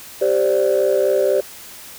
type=chord; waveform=sine; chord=G suspended fourth; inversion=none; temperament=equal; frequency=392 / 523.3 / 587.3 Hz; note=G4 / C5 / D5; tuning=0 / 0 / 0 cents; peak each=-17 dBFS; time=0.21-1.41 s; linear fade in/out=10 ms; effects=tanh soft clip ceiling -8 dBFS + white hiss -38 dBFS RMS until 1.98 s